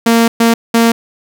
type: tone bursts at uneven times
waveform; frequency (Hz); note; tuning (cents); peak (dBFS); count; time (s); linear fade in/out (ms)
sawtooth; 230.5; A#3; -19; -3; 3; 0.06-0.28 / 0.4-0.54 / 0.74-0.92; 5
effects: none